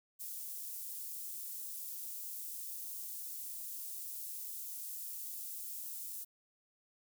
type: high-pass noise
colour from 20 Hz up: white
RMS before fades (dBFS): -44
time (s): 0.19-6.25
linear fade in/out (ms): 20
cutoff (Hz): 9400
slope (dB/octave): 12
effects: none